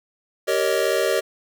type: chord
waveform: square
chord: Eb dominant seventh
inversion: first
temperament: just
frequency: 388.9 / 466.7 / 560 / 622.3 Hz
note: G4 / Bb4 / Db5 / Eb5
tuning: -14 / +2 / +18 / 0 cents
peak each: -25 dBFS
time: 0.47-1.21 s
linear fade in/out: 20 ms
effects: none